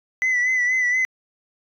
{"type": "tone with vibrato", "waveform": "sine", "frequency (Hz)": 2000, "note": "B6", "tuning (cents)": 21, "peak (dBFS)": -15, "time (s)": [0.22, 1.05], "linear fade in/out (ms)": 0, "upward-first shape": "sine", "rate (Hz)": 4.2, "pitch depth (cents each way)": 44, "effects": ["tanh soft clip ceiling -16 dBFS"]}